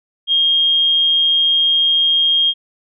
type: tone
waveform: sine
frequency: 3233 Hz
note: G#7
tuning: 47 cents flat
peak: -11 dBFS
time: 0.27-2.54 s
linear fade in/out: 50 ms
effects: none